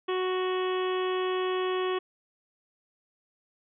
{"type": "harmonic tone", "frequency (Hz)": 370, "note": "F#4", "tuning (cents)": 0, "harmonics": [1, 2, 3, 4, 5, 6, 7, 8, 9], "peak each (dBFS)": [-27, -39, -34, -46, -41, -48, -43, -43, -43], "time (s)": [0.08, 1.99], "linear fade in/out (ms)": 10, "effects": []}